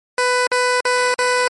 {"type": "tone bursts", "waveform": "15% pulse", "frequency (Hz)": 497.7, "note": "B4", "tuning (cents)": 13, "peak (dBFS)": -8, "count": 4, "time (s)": [0.18, 1.478], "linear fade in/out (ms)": 2, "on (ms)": 290, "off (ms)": 46, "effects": ["MP3 48 kbps"]}